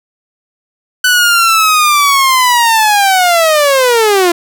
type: linear sweep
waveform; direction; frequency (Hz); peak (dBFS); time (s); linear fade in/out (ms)
sawtooth; down; 1500 to 338.1; -3; 1.04-4.32; 5
effects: none